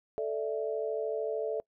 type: chord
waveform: sine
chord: A suspended fourth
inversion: none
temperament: just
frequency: 440 / 586.7 / 660 Hz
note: A4 / D5 / E5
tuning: 0 / -2 / +2 cents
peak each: -32 / -36 / -36 dBFS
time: 0.18-1.6 s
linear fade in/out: 0 ms
effects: noise-tail reverb RT60 0.1 s tail -25 dB re dry